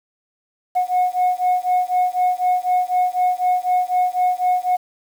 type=beating tone pair; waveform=sine; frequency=726 / 730 Hz; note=F#5 / F#5; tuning=-33 / -24 cents; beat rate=4 Hz; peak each=-17 dBFS; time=0.75-4.77 s; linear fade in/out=20 ms; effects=tanh soft clip ceiling -12 dBFS + 7-bit